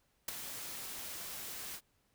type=noise with ADSR envelope; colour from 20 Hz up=white; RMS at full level=-34 dBFS; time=0.28-1.81 s; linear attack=6 ms; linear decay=10 ms; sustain=-10 dB; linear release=61 ms; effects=pink hiss -75 dBFS RMS until 2.14 s